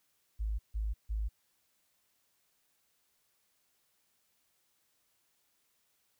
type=tone bursts; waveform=sine; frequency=53.3 Hz; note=G#1; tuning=46 cents sharp; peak=-31 dBFS; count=3; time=0.39-1.29 s; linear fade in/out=20 ms; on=200 ms; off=150 ms; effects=white hiss -75 dBFS RMS until 6.19 s